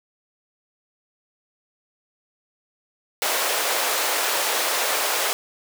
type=high-pass noise; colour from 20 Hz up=pink; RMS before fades=-23 dBFS; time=3.22-5.33 s; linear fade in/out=0 ms; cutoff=470 Hz; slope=24 dB/octave; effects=none